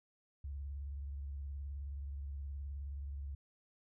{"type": "tone with vibrato", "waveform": "sine", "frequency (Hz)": 70, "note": "C#2", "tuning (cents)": 18, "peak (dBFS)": -40, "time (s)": [0.44, 3.35], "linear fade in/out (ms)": 5, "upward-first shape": "sine", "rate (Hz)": 19, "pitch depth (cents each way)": 100, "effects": []}